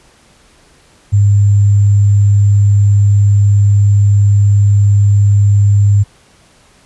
sine tone with sample-and-hold, 101.5 Hz, G#2, 39 cents flat, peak -5 dBFS, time 1.12-6.04 s, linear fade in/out 20 ms, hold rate 7350 Hz, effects pink hiss -47 dBFS RMS until 6.85 s + resampled to 24000 Hz

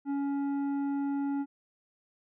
sine tone with tanh clipping, 280.3 Hz, C#4, 19 cents sharp, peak -30 dBFS, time 0.05-1.46 s, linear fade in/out 50 ms, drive 9 dB, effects none

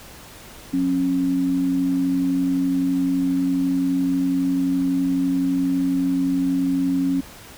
sine tone pair together, 180 / 271.9 Hz, F#3 / C#4, -47 / -33 cents, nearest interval perfect fifth, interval 714 cents, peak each -27 / -18 dBFS, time 0.73-7.21 s, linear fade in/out 10 ms, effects pink hiss -42 dBFS RMS until 7.57 s

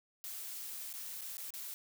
blue noise with dropouts, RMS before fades -44 dBFS, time 0.24-1.74 s, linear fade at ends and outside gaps 0 ms, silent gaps 0.928-0.938 / 1.21-1.216 / 1.37-1.38 / 1.505-1.538 s, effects none

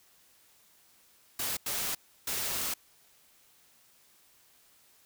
white noise bursts at uneven times, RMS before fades -33 dBFS, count 3, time 1.39-1.57 / 1.66-1.95 / 2.27-2.74 s, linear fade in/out 5 ms, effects white hiss -63 dBFS RMS until 5.05 s

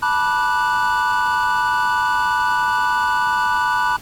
triangle chord, B minor seventh, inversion third, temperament equal with one note detuned, 880 / 977 / 1174.7 / 1480 Hz, A5 / B5 / D6 / F#6, 0 / -19 / 0 / 0 cents, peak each -22 / -17 / -23 / -19 dBFS, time 0.02-3.97 s, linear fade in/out 10 ms, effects pink hiss -41 dBFS RMS until 4.01 s + AAC 64 kbps

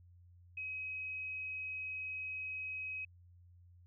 sine tone, 2539 Hz, D#7, 34 cents sharp, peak -39 dBFS, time 0.57-3.05 s, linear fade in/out 5 ms, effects added 88 Hz sine -58 dBFS peak until 3.86 s

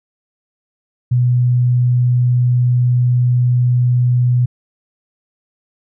sine tone, 123.47 Hz, B2, in tune, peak -10 dBFS, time 1.11-4.46 s, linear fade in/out 10 ms, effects none

